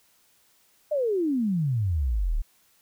sine exponential sweep, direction down, 623 to 32.7 Hz, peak -22 dBFS, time 0.91-2.42 s, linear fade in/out 10 ms, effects white hiss -63 dBFS RMS until 2.81 s

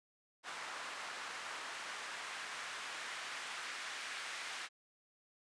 white noise with band-pass filter sweep, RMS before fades -45 dBFS, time 0.43-4.69 s, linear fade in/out 50 ms, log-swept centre 1200 to 1800 Hz, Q 1.1, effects resampled to 22050 Hz

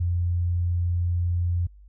sine tone, 87.31 Hz, F2, in tune, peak -21 dBFS, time 0-1.67 s, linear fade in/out 10 ms, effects added 50 Hz sine -46 dBFS peak until 1.88 s

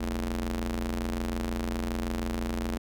sawtooth ring-modulated tone, 86.8 Hz, F2, 10 cents flat, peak -22 dBFS, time 0-2.78 s, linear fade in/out 10 ms, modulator 143 Hz, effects none

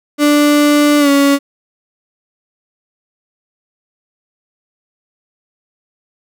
35% pulse tone with pitch glide, 293.7 to 280.6 Hz, D4 to C#4, 0 to +21 cents, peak -6 dBFS, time 0.18-1.39 s, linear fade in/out 50 ms, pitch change -79 cents, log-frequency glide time 0.99-1.09 s, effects none

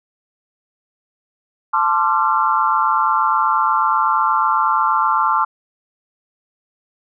sine chord, D minor seventh, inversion second, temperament equal with one note detuned, 880 / 1046.5 / 1174.7 / 1366.6 Hz, A5 / C6 / D6 / F6, 0 / 0 / 0 / -38 cents, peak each -19 dBFS, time 1.73-5.45 s, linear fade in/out 10 ms, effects none

